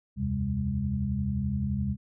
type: tone cluster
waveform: sine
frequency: 75.8 / 87.3 / 130.9 / 201.6 Hz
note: D#2 / F2 / C3 / G3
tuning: -45 / 0 / +1 / +49 cents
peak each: -33 / -35 / -31 / -30 dBFS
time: 0.16-1.97 s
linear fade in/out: 50 ms
effects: none